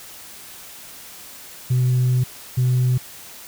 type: tone bursts at uneven times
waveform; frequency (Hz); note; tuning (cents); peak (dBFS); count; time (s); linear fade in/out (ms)
sine; 126.3; B2; +39; -13; 2; 1.7-2.24 / 2.57-2.98; 10
effects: tanh soft clip ceiling -13 dBFS + white hiss -40 dBFS RMS until 3.47 s